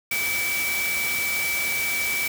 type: tone in noise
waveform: sine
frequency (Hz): 2300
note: D7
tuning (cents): -37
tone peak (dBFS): -24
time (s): 0.11-2.28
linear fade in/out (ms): 5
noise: white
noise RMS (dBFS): -29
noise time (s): 0.11-2.28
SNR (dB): +2
effects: none